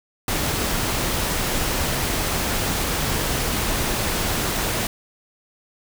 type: noise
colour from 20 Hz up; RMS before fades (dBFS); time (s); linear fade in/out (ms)
pink; -23; 0.28-4.87; 2
effects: none